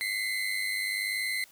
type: tone pair together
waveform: 35% pulse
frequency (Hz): 2032 / 2133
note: B6 / C7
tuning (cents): +49 / +33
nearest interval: minor second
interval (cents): 84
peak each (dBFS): -29 / -32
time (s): 0.01-1.44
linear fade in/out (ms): 0
effects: white hiss -57 dBFS RMS until 1.51 s